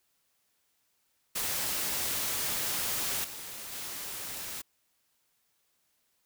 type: noise with level steps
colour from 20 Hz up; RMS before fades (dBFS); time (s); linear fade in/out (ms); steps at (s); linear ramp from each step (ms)
white; -32 / -42 / -39; 1.35-4.62; 10; 3.24 / 3.72; 5
effects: white hiss -74 dBFS RMS until 6.25 s